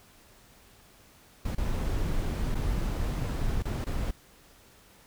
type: noise with dropouts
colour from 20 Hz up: brown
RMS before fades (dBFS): -29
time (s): 1.45-4.11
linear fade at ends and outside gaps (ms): 5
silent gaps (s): 1.551-1.58 / 2.547-2.552 / 3.624-3.652 / 3.844-3.866
effects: pink hiss -57 dBFS RMS until 5.06 s